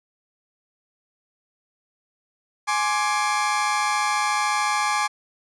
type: tone cluster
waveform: 30% pulse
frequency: 835 / 1059 / 1173 Hz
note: G#5 / C6 / D6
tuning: +9 / +21 / -2 cents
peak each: -21 / -25 / -22 dBFS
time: 2.67-5.08 s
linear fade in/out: 20 ms
effects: resampled to 22050 Hz